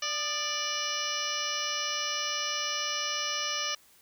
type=harmonic tone with a mistuned harmonic; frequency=587.3 Hz; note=D5; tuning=in tune; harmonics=1 / 2 / 3 / 4 / 5 / 6 / 7 / 8 / 9 / 10; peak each=-43 / -37 / -40 / -39 / -35 / -44 / -42 / -45 / -36 / -37 dBFS; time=0.02-3.75 s; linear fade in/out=5 ms; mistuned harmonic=2; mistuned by=+60 cents; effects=white hiss -60 dBFS RMS until 4.01 s